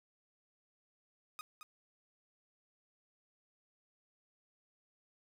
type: tone with echo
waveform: sawtooth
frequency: 1244.5 Hz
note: D#6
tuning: in tune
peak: -39 dBFS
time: 1.39-1.41 s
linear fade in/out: 0 ms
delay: 220 ms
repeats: 1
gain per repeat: -7 dB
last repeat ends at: 1.63 s
effects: none